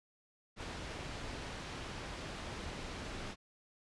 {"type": "low-pass noise", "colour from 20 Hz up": "pink", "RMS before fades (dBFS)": -44, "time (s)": [0.56, 3.36], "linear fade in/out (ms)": 50, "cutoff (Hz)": 4900, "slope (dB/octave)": 12, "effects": ["resampled to 24000 Hz"]}